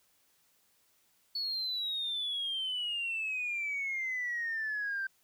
sine exponential sweep, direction down, 4435 to 1557 Hz, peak -31 dBFS, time 1.35-5.07 s, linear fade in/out 5 ms, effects tanh soft clip ceiling -28 dBFS + white hiss -70 dBFS RMS until 5.23 s

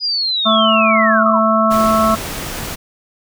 sine linear sweep, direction down, 4972 to 864 Hz, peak -15 dBFS, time 0-1.4 s, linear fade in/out 50 ms
harmonic tone, 220 Hz, A3, in tune, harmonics 1 / 3 / 5 / 6, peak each -16 / -16 / -16 / -16 dBFS, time 0.45-2.16 s, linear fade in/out 20 ms
pink noise, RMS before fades -25 dBFS, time 1.7-2.76 s, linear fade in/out 20 ms
effects none

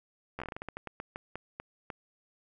slowing click train, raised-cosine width 0.5 ms, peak -23 dBFS, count 17, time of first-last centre 0.39-1.902 s, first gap 12 ms, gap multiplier 1.24, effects none

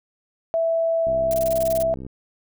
sine tone, 659.3 Hz, E5, in tune, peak -18 dBFS, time 0.54-1.94 s, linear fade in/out 0 ms
click train, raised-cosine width 3 ms, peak -23 dBFS, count 66, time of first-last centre 1.07-2.065 s, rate 65.3 Hz
blue noise bursts, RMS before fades -32 dBFS, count 11, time 1.31-1.826 s, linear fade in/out 0 ms, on 26 ms, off 23 ms
effects none

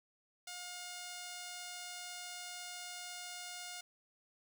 5% pulse tone, 714 Hz, F5, 38 cents sharp, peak -33 dBFS, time 0.47-3.81 s, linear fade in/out 5 ms, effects none

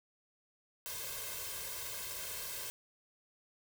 white noise with comb filter, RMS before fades -42 dBFS, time 0.86-2.7 s, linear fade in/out 0 ms, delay 1.9 ms, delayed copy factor +1, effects none

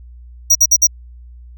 square tone bursts, 5760 Hz, F#8, 47 cents flat, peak -7 dBFS, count 4, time 0.5-0.871 s, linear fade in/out 10 ms, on 53 ms, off 53 ms, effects added 60 Hz sine -35 dBFS peak until 1.57 s

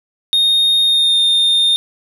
triangle tone with pitch glide, 3698 to 3645 Hz, A#7 to A#7, -15 to -40 cents, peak -9 dBFS, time 0.33-1.76 s, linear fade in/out 0 ms, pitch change -25 cents, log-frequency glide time 0.84-1.2 s, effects none

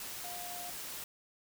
sine tone in noise, 708 Hz, F5, 23 cents sharp, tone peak -45 dBFS, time 0.24-0.7 s, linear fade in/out 2 ms, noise white, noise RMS -43 dBFS, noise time 0-1.04 s, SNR -5 dB, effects none

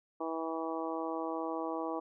harmonic tone, 162.4 Hz, E3, 26 cents flat, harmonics 2 / 3 / 4 / 5 / 6 / 7, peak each -38 / -40 / -41 / -42 / -43 / -43 dBFS, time 0.2-2 s, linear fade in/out 10 ms, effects none

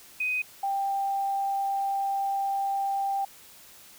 sine tone pair in turn, 2504 / 788.7 Hz, D#7 / G5, +10 / +10 cents, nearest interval octave + minor sixth, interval 2000 cents, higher first, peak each -25 dBFS, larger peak neither, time 0.2-0.42 / 0.63-3.25 s, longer second, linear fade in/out 5 ms, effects white hiss -51 dBFS RMS until 3.98 s

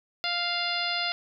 harmonic tone, 698.5 Hz, F5, in tune, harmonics 1 / 2 / 3 / 4 / 5 / 6 / 7, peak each -34 / -34 / -34 / -34 / -34 / -34 / -34 dBFS, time 0.24-1.12 s, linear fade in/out 0 ms, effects none

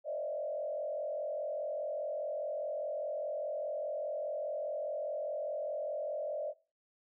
sine tone with frequency modulation, 601 Hz, D5, 40 cents sharp, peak -34 dBFS, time 0.04-6.54 s, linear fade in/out 50 ms, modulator 44.9 Hz, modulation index 1.2, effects noise-tail reverb RT60 0.4 s tail -23 dB re dry

